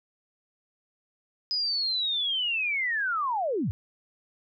sine linear sweep, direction down, 5030 to 72 Hz, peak -25 dBFS, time 1.51-3.71 s, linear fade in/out 0 ms, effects none

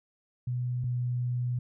sine tone pair in turn, 123.8 / 123.16 Hz, B2 / B2, +5 / -4 cents, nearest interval unison, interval 9 cents, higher first, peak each -28 / -27 dBFS, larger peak second, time 0.47-0.84 / 0.84-1.59 s, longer second, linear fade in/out 5 ms, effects none

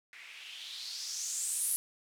violet noise with low-pass filter sweep, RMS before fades -38 dBFS, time 0.13-1.76 s, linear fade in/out 0 ms, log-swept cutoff 2000 to 11000 Hz, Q 3.9, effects none

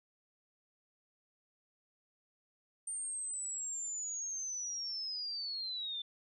sine linear sweep, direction down, 8870 to 3520 Hz, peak -37 dBFS, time 2.87-6.02 s, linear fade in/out 5 ms, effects none

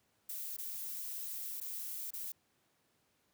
violet noise with dropouts, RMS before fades -42 dBFS, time 0.29-2.32 s, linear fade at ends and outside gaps 5 ms, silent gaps 0.567-0.583 / 1.602-1.612 / 2.107-2.135 s, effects pink hiss -75 dBFS RMS until 3.33 s + high-pass 100 Hz 12 dB/octave

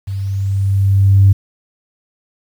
sine tone with level ramp, 98 Hz, G2, in tune, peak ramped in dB -19 to -3 dBFS, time 0.07-1.33 s, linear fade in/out 10 ms, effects tanh soft clip ceiling 0 dBFS + 7-bit

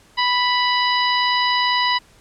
harmonic tone, 987.8 Hz, B5, in tune, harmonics 1 / 2 / 3 / 4 / 5, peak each -19 / -22 / -24 / -25 / -26 dBFS, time 0.17-1.99 s, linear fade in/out 20 ms, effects pink hiss -52 dBFS RMS until 2.2 s + low-pass 10000 Hz 12 dB/octave

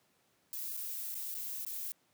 violet noise with dropouts, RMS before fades -40 dBFS, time 0.53-1.92 s, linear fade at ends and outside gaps 0 ms, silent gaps 0.767-0.773 / 1.144-1.152 / 1.343-1.35 / 1.649-1.665 s, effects pink hiss -72 dBFS RMS until 2.13 s + high-pass 150 Hz 12 dB/octave

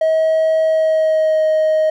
triangle tone with pitch glide, 638 to 626 Hz, D#5 to D#5, +43 to +10 cents, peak -9 dBFS, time 0.01-1.9 s, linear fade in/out 5 ms, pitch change -33 cents, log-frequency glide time 0.63-1.45 s, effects tanh soft clip ceiling -6 dBFS

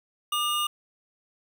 square tone pair together, 1200 / 2851 Hz, D6 / F7, +37 / +35 cents, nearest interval octave + minor third, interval 1498 cents, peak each -28 dBFS, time 0.32-0.67 s, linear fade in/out 5 ms, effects none

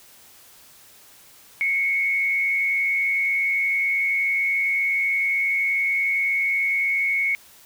sine tone with frequency modulation, 2201 Hz, C#7, 13 cents flat, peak -19 dBFS, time 1.61-7.35 s, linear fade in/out 0 ms, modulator 87.3 Hz, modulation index 0.57, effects white hiss -50 dBFS RMS until 7.65 s

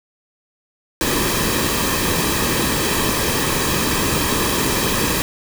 pink noise with comb filter, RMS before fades -19 dBFS, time 1.01-5.22 s, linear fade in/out 0 ms, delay 1.4 ms, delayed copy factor -0.55, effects none

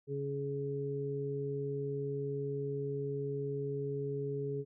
harmonic tone, 140.2 Hz, C#3, 20 cents sharp, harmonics 1 / 2 / 3, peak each -38 / -45 / -36 dBFS, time 0.07-4.65 s, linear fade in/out 50 ms, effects none

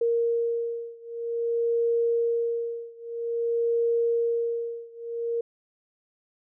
sine beating tone pair, 466.2 / 466.71 Hz, A#4 / A#4, 0 / +2 cents, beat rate 0.51 Hz, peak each -26 / -27 dBFS, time 0.01-5.41 s, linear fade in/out 5 ms, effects none

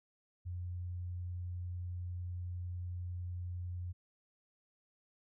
sine tone, 88.9 Hz, F2, 31 cents sharp, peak -38 dBFS, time 0.45-3.93 s, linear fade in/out 20 ms, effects none

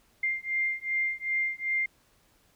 sine beating tone pair, 2102 / 2104.6 Hz, C7 / C7, +7 / +10 cents, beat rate 2.6 Hz, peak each -30 / -30 dBFS, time 0.23-1.86 s, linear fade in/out 5 ms, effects pink hiss -65 dBFS RMS until 2.55 s

